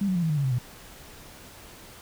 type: tone with pitch steps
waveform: sine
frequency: 199.3 / 185.95 / 173.5 / 161.88 / 151.04 / 140.93 / 131.49 / 122.68 Hz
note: G3 / F#3 / F3 / E3 / D3 / C#3 / C3 / B2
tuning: +29 / +9 / -11 / -31 / +49 / +29 / +9 / -11 cents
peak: -22 dBFS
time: 0.01-0.586 s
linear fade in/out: 5 ms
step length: 72 ms
effects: pink hiss -47 dBFS RMS until 2.01 s